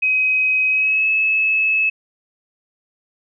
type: tone with pitch glide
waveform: sine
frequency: 2529 to 2593 Hz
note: D#7 to E7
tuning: +28 to -29 cents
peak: -14 dBFS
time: 0.02-1.9 s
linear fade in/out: 10 ms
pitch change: +43 cents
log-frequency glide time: 0.68-1.08 s
effects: none